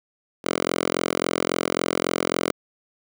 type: tone with high-pass filter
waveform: 5% pulse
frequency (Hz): 43.65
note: F1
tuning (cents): 0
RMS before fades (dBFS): -24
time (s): 0.44-2.52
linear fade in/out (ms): 10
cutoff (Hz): 320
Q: 0.85
effects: none